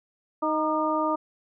harmonic tone with a mistuned harmonic, 311.1 Hz, D#4, in tune, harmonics 1 / 2 / 3 / 4, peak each -28 / -28 / -28 / -28 dBFS, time 0.42-1.16 s, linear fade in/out 10 ms, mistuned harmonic 4, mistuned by -45 cents, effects none

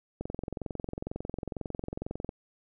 click train, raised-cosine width 2 ms, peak -21 dBFS, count 47, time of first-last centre 0.21-2.291 s, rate 22.1 Hz, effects none

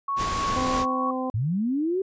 sine tone with tremolo, 1108.7 Hz, C#6, in tune, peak -23 dBFS, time 0.08-1.11 s, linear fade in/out 5 ms, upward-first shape triangle, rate 3.1 Hz, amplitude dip 35%
pink noise, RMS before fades -30 dBFS, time 0.16-0.86 s, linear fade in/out 50 ms
harmonic tone, 257.8 Hz, C4, 26 cents flat, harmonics 1 / 2 / 3 / 4, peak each -28 / -31 / -33 / -34 dBFS, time 0.56-1.3 s, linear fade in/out 0 ms
sine linear sweep, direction up, 96.9 to 392 Hz, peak -22 dBFS, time 1.34-2.02 s, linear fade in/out 5 ms
effects resampled to 16000 Hz

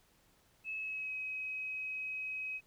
sine tone with pitch glide, 2592 to 2539 Hz, E7 to D#7, -30 to +34 cents, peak -37 dBFS, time 0.64-2.61 s, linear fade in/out 50 ms, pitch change -36 cents, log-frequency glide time 0.76-1.13 s, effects pink hiss -69 dBFS RMS until 2.66 s

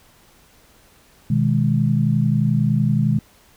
sine chord, G# minor, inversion first, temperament just, 124.59 / 155.74 / 207.7 Hz, B2 / D#3 / G#3, +16 / +2 / 0 cents, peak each -19 / -19 / -20 dBFS, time 1.3-3.19 s, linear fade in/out 5 ms, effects pink hiss -53 dBFS RMS until 3.56 s

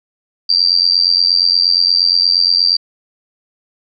sine tone with amplitude modulation, 4699 Hz, D8, in tune, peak -5 dBFS, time 0.49-2.77 s, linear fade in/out 10 ms, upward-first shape sine, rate 88.5 Hz, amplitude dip 100%, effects none

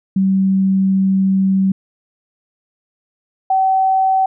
sine tone pair in turn, 191.9 / 763.6 Hz, G3 / G5, -37 / -46 cents, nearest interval 2 octaves, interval 2391 cents, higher second, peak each -11 dBFS, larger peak neither, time 0.16-1.72 / 3.5-4.26 s, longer first, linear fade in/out 5 ms, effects none

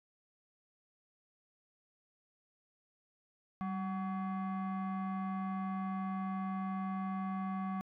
sine tone with frequency modulation, 192.9 Hz, G3, 28 cents flat, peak -33 dBFS, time 3.61-7.81 s, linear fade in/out 0 ms, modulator 940 Hz, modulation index 0.75, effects tanh soft clip ceiling -32 dBFS

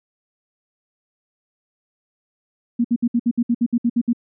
sine tone bursts, 237.3 Hz, A#3, 31 cents sharp, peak -14 dBFS, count 12, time 2.79-4.132 s, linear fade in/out 10 ms, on 55 ms, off 62 ms, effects none

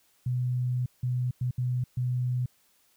sine tone bursts at uneven times, 124.9 Hz, B2, 20 cents sharp, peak -25 dBFS, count 5, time 0.26-0.86 / 1.03-1.31 / 1.41-1.51 / 1.58-1.84 / 1.97-2.46 s, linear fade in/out 5 ms, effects white hiss -66 dBFS RMS until 2.96 s

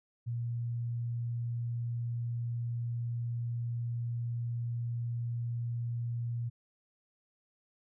sine tone, 118.4 Hz, A#2, 27 cents sharp, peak -32 dBFS, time 0.26-6.5 s, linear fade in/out 20 ms, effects none

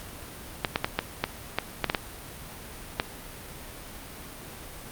clicks, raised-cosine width 0.3 ms, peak -7 dBFS, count 10, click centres 0.648 / 0.759 / 0.845 / 0.99 / 1.24 / 1.586 / 1.843 / 1.899 / 1.948 / 2.999 s, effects pink hiss -42 dBFS RMS until 4.91 s + Opus 48 kbps

